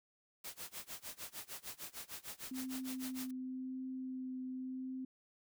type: noise with tremolo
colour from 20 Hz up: white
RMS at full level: -45 dBFS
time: 0.44-3.31 s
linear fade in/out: 5 ms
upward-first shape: sine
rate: 6.6 Hz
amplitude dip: 95%
type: tone with vibrato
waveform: sine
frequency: 258.4 Hz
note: C4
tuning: 21 cents flat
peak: -40 dBFS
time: 2.51-5.05 s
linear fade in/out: 5 ms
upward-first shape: triangle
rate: 0.92 Hz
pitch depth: 11 cents each way
effects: none